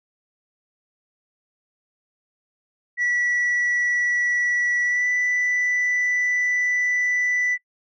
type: tone with pitch glide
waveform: sine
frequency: 1947 to 1981 Hz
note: B6 to B6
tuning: -25 to +5 cents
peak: -17 dBFS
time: 2.97-7.58 s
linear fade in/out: 50 ms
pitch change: +30 cents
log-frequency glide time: 4.84-5.08 s
effects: noise-tail reverb RT60 0.1 s tail -24 dB re dry + tanh soft clip ceiling -17 dBFS